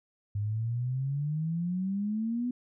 sine exponential sweep, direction up, 100.8 to 250 Hz, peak -28 dBFS, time 0.35-2.51 s, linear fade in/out 5 ms, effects none

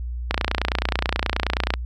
click train, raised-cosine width 0.3 ms, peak -4 dBFS, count 43, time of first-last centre 0.31-1.739 s, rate 29.4 Hz, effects added 60 Hz sine -26 dBFS peak until 1.85 s

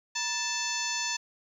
harmonic tone with a mistuned harmonic, 880 Hz, A5, in tune, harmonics 1 / 2 / 3 / 4 / 5 / 6 / 7 / 8, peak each -38 / -37 / -36 / -39 / -37 / -38 / -35 / -39 dBFS, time 0.15-1.17 s, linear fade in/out 10 ms, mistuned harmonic 1, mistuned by +140 cents, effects 10-bit

